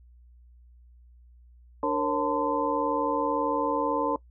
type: tone cluster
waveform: sine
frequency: 294.1 / 465.9 / 544 / 891 / 1024 Hz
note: D4 / A#4 / C#5 / A5 / C6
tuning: +3 / -1 / -33 / +22 / -38 cents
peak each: -30 dBFS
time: 1.83-4.16 s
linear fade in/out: 2 ms
effects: noise-tail reverb RT60 0.1 s tail -21 dB re dry + added 60 Hz sine -51 dBFS peak until 4.3 s